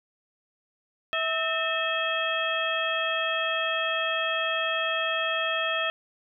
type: harmonic tone with a mistuned harmonic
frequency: 650 Hz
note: E5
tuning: 24 cents flat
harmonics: 1 / 2 / 3 / 4 / 5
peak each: -31 / -31 / -31 / -31 / -31 dBFS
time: 1.13-5.9 s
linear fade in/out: 0 ms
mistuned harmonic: 3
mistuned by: -130 cents
effects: none